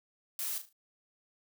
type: noise with echo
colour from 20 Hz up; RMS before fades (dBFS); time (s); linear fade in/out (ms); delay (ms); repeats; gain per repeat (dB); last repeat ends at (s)
blue; -36; 0.39-0.58; 2; 37; 4; -9; 0.728
effects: none